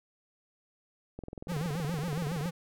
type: click train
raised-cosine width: 2 ms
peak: -27 dBFS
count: 28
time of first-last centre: 1.19-2.458 s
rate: 21.3 Hz
type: tone with vibrato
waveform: square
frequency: 159.1 Hz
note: D#3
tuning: 39 cents sharp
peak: -32 dBFS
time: 1.48-2.51 s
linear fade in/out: 20 ms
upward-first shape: triangle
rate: 7.3 Hz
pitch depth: 250 cents each way
effects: none